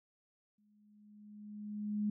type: tone with exponential growth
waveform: sine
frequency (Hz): 209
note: G#3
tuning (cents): +11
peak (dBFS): -30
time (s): 0.58-2.1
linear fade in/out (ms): 5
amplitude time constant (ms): 330
effects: none